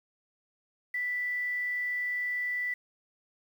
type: tone with quantisation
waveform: sine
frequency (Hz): 1975.5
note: B6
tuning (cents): 0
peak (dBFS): -29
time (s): 0.94-2.74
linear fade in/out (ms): 5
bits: 9
effects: none